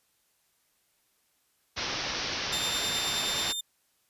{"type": "low-pass noise", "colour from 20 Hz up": "white", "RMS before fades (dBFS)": -33, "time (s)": [1.76, 3.53], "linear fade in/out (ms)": 20, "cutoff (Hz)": 5900, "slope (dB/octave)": 96}
{"type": "tone with tremolo", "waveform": "sawtooth", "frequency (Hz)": 3600, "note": "A7", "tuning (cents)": 39, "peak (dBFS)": -26, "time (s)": [2.52, 3.61], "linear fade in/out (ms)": 10, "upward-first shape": "sine", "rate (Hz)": 9.4, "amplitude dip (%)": 30}
{"effects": ["white hiss -71 dBFS RMS until 4.09 s", "resampled to 32000 Hz"]}